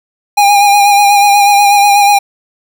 square tone with vibrato, 812 Hz, G#5, 39 cents flat, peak -5 dBFS, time 0.37-2.19 s, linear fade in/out 10 ms, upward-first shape sine, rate 8.2 Hz, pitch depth 30 cents each way, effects none

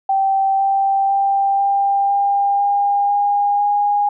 sine tone with pitch steps, 778 / 783.9 / 789.8 / 795.7 / 801.7 / 807.8 / 813.9 / 820 Hz, G5 / G5 / G5 / G5 / G5 / G#5 / G#5 / G#5, -13 / 0 / +13 / +26 / +39 / -48 / -35 / -22 cents, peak -13 dBFS, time 0.09-4.09 s, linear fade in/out 5 ms, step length 500 ms, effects none

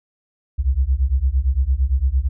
sine beating tone pair, 61.8 / 70.6 Hz, B1 / C#2, +2 / +32 cents, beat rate 8.8 Hz, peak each -18 dBFS, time 0.58-2.29 s, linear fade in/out 20 ms, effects none

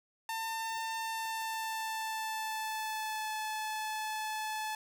sawtooth tone with pitch glide, 899 to 864.9 Hz, A5 to A5, +37 to -30 cents, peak -31 dBFS, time 0.29-4.75 s, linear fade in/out 2 ms, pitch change -67 cents, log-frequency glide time 0.99-3.32 s, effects none

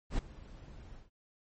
brown noise with ADSR envelope, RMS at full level -29 dBFS, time 0.1-1.1 s, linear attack 85 ms, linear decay 8 ms, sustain -21 dB, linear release 150 ms, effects MP3 32 kbps

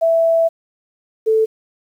sine tone pair in turn, 660 / 440.5 Hz, E5 / A4, +2 / +2 cents, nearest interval perfect fifth, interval 700 cents, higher first, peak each -11 dBFS, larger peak neither, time 0.01-0.49 / 1.26-1.46 s, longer first, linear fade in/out 20 ms, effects 8-bit

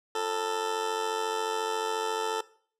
20% pulse tone with amplitude modulation, 442.5 Hz, A4, 10 cents sharp, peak -20 dBFS, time 0.15-2.41 s, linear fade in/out 5 ms, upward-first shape sine, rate 94.2 Hz, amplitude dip 65%, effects noise-tail reverb RT60 0.5 s tail -19 dB re dry + low-pass 9000 Hz 12 dB/octave

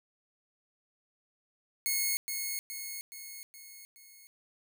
5% pulse tone with echo, 2179 Hz, C#7, 30 cents flat, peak -18 dBFS, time 1.86-2.17 s, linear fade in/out 0 ms, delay 420 ms, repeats 5, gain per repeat -5 dB, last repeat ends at 4.27 s, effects none

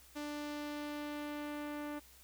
sawtooth tone with low-pass filter sweep, 294.9 Hz, D4, 7 cents sharp, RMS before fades -42 dBFS, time 0.15-2 s, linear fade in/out 20 ms, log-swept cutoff 7200 to 2000 Hz, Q 0.9, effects added 63 Hz sine -64 dBFS peak until 2.23 s + white hiss -61 dBFS RMS until 2.23 s

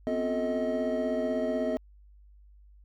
triangle tone cluster, 251.4 / 267.5 / 355.4 / 438.2 / 631 Hz, B3 / C4 / F4 / A4 / D#5, +31 / +38 / +30 / -7 / +24 cents, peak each -30 / -35 / -37 / -32 / -28 dBFS, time 0.07-1.77 s, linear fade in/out 0 ms, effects added 50 Hz sine -52 dBFS peak until 2.84 s

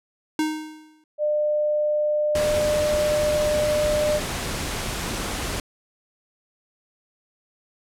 square tone with exponential decay, 310 Hz, D#4, 6 cents flat, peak -19 dBFS, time 0.39-1.04 s, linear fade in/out 2 ms, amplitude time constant 140 ms
sine tone, 600 Hz, D5, 37 cents sharp, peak -19 dBFS, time 1.18-4.21 s, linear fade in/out 50 ms
pink noise, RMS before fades -28 dBFS, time 2.35-5.6 s, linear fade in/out 2 ms
effects low-pass 11000 Hz 12 dB/octave

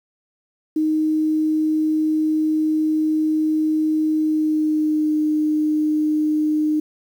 sine tone with pitch glide, 311.1 to 305.8 Hz, D#4 to D#4, 0 to -30 cents, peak -16 dBFS, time 0.76-6.8 s, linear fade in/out 5 ms, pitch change -30 cents, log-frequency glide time 4.11-5.17 s, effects 8-bit

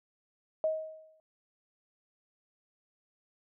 sine tone with exponential decay, 631 Hz, D#5, 24 cents sharp, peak -24 dBFS, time 0.64-1.2 s, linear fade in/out 1 ms, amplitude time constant 120 ms, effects none

